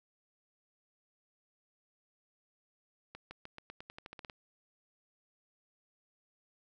accelerating click train, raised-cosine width 0.3 ms, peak -30 dBFS, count 13, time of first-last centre 3.15-4.298 s, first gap 160 ms, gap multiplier 0.9, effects none

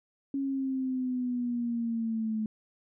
sine exponential sweep, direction down, 276.5 to 215.8 Hz, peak -28 dBFS, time 0.34-2.46 s, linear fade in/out 2 ms, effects none

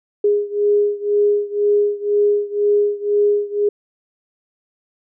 sine beating tone pair, 411.5 / 413.5 Hz, G#4 / G#4, -16 / -8 cents, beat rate 2 Hz, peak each -16 / -18 dBFS, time 0.24-3.69 s, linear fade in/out 5 ms, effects none

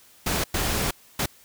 pink noise bursts at uneven times, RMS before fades -25 dBFS, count 3, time 0.26-0.44 / 0.54-0.91 / 1.19-1.26 s, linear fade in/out 5 ms, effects white hiss -54 dBFS RMS until 1.44 s

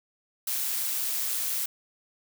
blue noise with amplitude modulation, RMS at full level -28 dBFS, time 0.47-1.66 s, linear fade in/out 5 ms, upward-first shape sine, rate 127 Hz, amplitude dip 30%, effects none

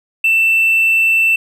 triangle tone with hard clipping, 2670 Hz, E7, 22 cents sharp, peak -10 dBFS, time 0.24-1.36 s, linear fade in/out 5 ms, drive 4 dB, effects none

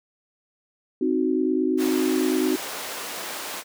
sine chord, C diminished, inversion none, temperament equal, 261.6 / 311.1 / 370 Hz, C4 / Eb4 / Gb4, 0 / 0 / 0 cents, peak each -24 dBFS, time 1.01-2.56 s, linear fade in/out 5 ms
pink high-pass noise, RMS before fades -33 dBFS, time 1.77-3.64 s, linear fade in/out 50 ms, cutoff 460 Hz, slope 12 dB/octave
effects none

